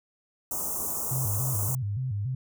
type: band-stop noise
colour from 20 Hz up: white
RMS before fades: -31 dBFS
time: 0.51-1.75 s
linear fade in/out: 2 ms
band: 1200 to 6300 Hz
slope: 48 dB/octave
type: tone with vibrato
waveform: sine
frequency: 114.9 Hz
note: A#2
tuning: 25 cents flat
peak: -27 dBFS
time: 1.11-2.35 s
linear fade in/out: 5 ms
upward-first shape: square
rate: 3.5 Hz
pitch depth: 210 cents each way
effects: none